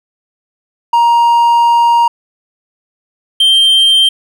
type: tone pair in turn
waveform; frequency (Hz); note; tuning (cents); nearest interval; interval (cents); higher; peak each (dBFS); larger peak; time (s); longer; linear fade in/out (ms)
triangle; 940 / 3152; A#5 / G7; +14 / +9; octave + major sixth; 2095; second; -4; neither; 0.93-2.08 / 3.4-4.09; first; 5
effects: none